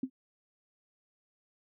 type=tone with exponential decay; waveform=sine; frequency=260.7 Hz; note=C4; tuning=6 cents flat; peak=-26 dBFS; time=0.03-0.1 s; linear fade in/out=5 ms; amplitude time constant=15 ms; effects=none